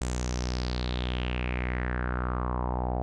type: tone with low-pass filter sweep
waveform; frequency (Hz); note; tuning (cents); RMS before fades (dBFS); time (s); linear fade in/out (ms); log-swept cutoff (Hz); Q
sawtooth; 61.74; B1; 0; -30; 0.01-3.02; 0; 7900 to 720; 4.6
effects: none